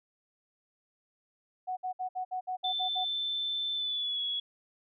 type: tone bursts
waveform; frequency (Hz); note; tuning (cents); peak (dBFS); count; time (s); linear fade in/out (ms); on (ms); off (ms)
sine; 740; F#5; 0; -31; 9; 1.67-3.05; 20; 100; 60
type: tone with pitch glide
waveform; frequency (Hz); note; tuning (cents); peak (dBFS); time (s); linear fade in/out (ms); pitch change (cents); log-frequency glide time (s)
sine; 3535 to 3362; A7 to G#7; +7 to +20; -30; 2.64-4.4; 5; -87; 3.75-4.21
effects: none